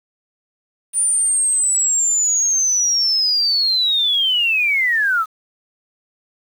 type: linear sweep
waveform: sine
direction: down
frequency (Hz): 9400 to 1244.5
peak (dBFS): -14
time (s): 0.93-5.26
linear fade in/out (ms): 50
effects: 7-bit